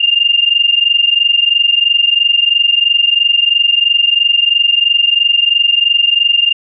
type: tone pair together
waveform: sine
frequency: 2794 / 2817 Hz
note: F7 / F7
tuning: 0 / +14 cents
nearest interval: unison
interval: 14 cents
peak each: -11 dBFS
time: 0-6.53 s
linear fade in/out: 10 ms
effects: none